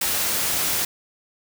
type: noise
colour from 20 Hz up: white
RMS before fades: -23 dBFS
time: 0.01-0.85 s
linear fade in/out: 5 ms
effects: none